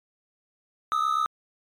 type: tone pair together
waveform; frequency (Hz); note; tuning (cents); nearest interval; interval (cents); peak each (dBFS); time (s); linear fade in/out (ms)
triangle; 1225 / 1292.9; D#6 / E6; -27 / -34; minor second; 93; -23; 0.92-1.26; 0
effects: MP3 96 kbps